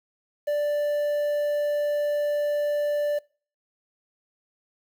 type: tone with quantisation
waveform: triangle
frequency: 587.3 Hz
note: D5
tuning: in tune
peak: -20 dBFS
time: 0.47-3.19 s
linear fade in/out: 10 ms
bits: 8
effects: noise-tail reverb RT60 0.4 s tail -24 dB re dry